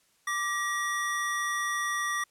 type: tone pair together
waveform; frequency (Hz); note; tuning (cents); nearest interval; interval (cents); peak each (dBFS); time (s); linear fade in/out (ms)
square; 1174.7 / 1906.2; D6 / A#6; 0 / +38; minor sixth; 838; -32 / -31; 0.27-2.24; 5
effects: white hiss -67 dBFS RMS until 2.3 s + low-pass 11000 Hz 12 dB/octave